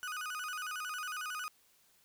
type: tone with vibrato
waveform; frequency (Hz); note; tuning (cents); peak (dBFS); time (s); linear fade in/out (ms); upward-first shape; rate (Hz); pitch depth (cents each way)
35% pulse; 1356; E6; +49; -36; 0.03-1.48; 0; square; 11; 150
effects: white hiss -68 dBFS RMS until 2.04 s